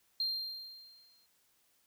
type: tone with exponential decay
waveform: triangle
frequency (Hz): 4186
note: C8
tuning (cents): 0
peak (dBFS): -27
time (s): 0.2-1.26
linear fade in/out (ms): 2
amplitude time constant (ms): 230
effects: tanh soft clip ceiling -27 dBFS + white hiss -72 dBFS RMS until 1.86 s